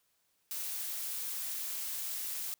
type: noise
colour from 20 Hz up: blue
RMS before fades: -38 dBFS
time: 0.51-2.54 s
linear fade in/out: 0 ms
effects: white hiss -75 dBFS RMS until 2.59 s